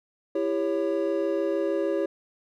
triangle chord, C# diminished, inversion first, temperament just, 332.6 / 399.1 / 554.4 Hz, E4 / G4 / C#5, +16 / +31 / 0 cents, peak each -26 dBFS, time 0.35-2.06 s, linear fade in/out 5 ms, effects none

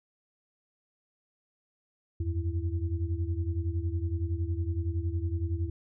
sine tone cluster, 82.6 / 93.4 / 332.4 Hz, E2 / F#2 / E4, +4 / +17 / +15 cents, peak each -30 / -32 / -39 dBFS, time 2.2-5.7 s, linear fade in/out 5 ms, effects none

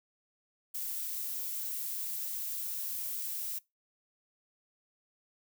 violet noise, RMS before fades -37 dBFS, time 0.74-3.59 s, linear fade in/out 10 ms, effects noise-tail reverb RT60 0.2 s tail -22 dB re dry

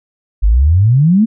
sine exponential sweep, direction up, 46.9 to 233.1 Hz, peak -6 dBFS, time 0.42-1.26 s, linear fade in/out 20 ms, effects none

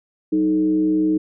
sine tone with frequency modulation, 311.1 Hz, D#4, in tune, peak -15 dBFS, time 0.32-1.18 s, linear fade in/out 10 ms, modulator 123 Hz, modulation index 0.46, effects none

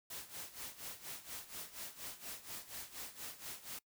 white noise with tremolo, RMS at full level -45 dBFS, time 0.1-3.79 s, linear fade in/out 5 ms, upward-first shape sine, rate 4.2 Hz, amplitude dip 80%, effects noise-tail reverb RT60 0.1 s tail -22 dB re dry

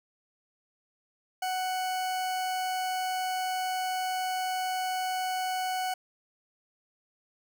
40% pulse tone, 743 Hz, F#5, 7 cents sharp, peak -28 dBFS, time 1.42-5.94 s, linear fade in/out 5 ms, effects none

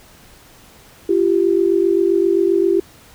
sine tone pair together, 342.6 / 390.2 Hz, F4 / G4, -33 / -8 cents, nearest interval major second, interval 225 cents, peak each -15 dBFS, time 1.09-2.8 s, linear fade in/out 5 ms, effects pink hiss -46 dBFS RMS until 3.14 s

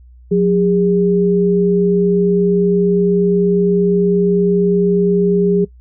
sine tone pair together, 180.85 / 406 Hz, F#3 / G#4, -39 / -39 cents, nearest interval octave + major second, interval 1400 cents, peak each -13 dBFS, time 0.31-5.65 s, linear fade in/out 10 ms, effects noise-tail reverb RT60 0.1 s tail -21 dB re dry + added 61 Hz sine -39 dBFS peak until 5.8 s

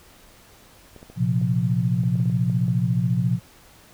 clicks, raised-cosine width 2 ms, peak -29 dBFS, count 11, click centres 0.963 / 1.029 / 1.1 / 1.415 / 2.036 / 2.155 / 2.2 / 2.257 / 2.298 / 2.498 / 2.682 s
sine chord, Bb suspended second, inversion none, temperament equal with one note detuned, 116.54 / 130.81 / 175.42 Hz, Bb2 / C3 / F3, 0 / 0 / +8 cents, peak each -23 dBFS, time 1.16-3.4 s, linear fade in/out 50 ms
effects pink hiss -51 dBFS RMS until 3.93 s

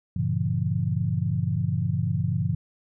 sine chord, G diminished seventh, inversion none, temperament just, 98 / 117.6 / 141.12 / 169.34 Hz, G2 / Bb2 / Db3 / Fb3, 0 / +16 / +31 / +47 cents, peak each -28 dBFS, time 0.16-2.55 s, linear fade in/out 5 ms, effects none

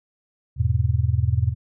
sine chord, E major, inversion none, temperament just, 82.41 / 103.01 / 123.61 Hz, E2 / G#2 / B2, 0 / -14 / +2 cents, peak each -22 dBFS, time 0.56-1.55 s, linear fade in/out 50 ms, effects none

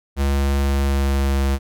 square tone with pitch glide, 69.4 to 68.33 Hz, C#2 to C#2, +3 to -24 cents, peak -17 dBFS, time 0.16-1.59 s, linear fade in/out 50 ms, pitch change -27 cents, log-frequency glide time 0.58-1.42 s, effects none

